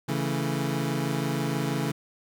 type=chord; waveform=25% pulse; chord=A major; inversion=first; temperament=equal; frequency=138.59 / 164.81 / 220 Hz; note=C#3 / E3 / A3; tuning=0 / 0 / 0 cents; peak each=-25 / -27 / -29 dBFS; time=0.08-1.92 s; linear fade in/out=10 ms; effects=none